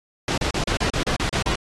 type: noise bursts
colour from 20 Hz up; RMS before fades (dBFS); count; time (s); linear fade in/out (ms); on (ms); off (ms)
pink; -23; 10; 0.28-1.556; 2; 97; 34
effects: low-pass 6000 Hz 12 dB/octave + AAC 32 kbps